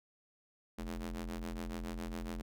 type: ring-modulated tone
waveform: sawtooth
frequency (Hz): 85.6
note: F2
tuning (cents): -34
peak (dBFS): -32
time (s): 0.78-2.42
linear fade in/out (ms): 10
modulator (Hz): 132
effects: none